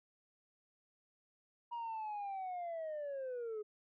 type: linear sweep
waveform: sine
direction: down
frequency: 956 to 415.3 Hz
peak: -37 dBFS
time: 1.71-3.63 s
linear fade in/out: 20 ms
effects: tanh soft clip ceiling -38 dBFS